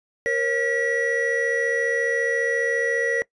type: tone cluster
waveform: triangle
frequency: 468.4 / 543 / 1934 Hz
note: A#4 / C#5 / B6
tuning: +8 / -36 / -37 cents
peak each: -22 / -25 / -22 dBFS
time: 0.26-3.22 s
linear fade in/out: 0 ms
effects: noise-tail reverb RT60 0.1 s tail -21 dB re dry + resampled to 22050 Hz